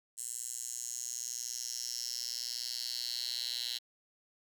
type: tone with high-pass filter sweep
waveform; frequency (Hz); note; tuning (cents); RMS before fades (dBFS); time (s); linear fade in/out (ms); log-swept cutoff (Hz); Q
10% pulse; 120.9; B2; -36; -39; 0.17-3.79; 20; 8000 to 3800; 5.3
effects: none